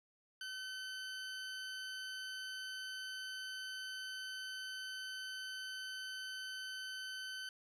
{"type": "tone", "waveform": "20% pulse", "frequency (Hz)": 1525, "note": "G6", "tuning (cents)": -48, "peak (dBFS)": -38, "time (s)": [0.41, 7.49], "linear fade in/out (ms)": 2, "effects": ["low-pass 10000 Hz 12 dB/octave", "13-bit"]}